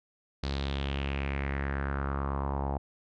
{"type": "tone with low-pass filter sweep", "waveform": "sawtooth", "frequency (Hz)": 69.1, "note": "C#2", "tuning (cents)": -5, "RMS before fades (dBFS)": -32, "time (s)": [0.43, 2.78], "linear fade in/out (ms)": 5, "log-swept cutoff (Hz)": [4400, 800], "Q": 3.9, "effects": []}